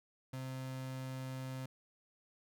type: tone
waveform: 35% pulse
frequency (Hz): 130.81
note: C3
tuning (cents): 0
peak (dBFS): -39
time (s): 0.33-1.66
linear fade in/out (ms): 5
effects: none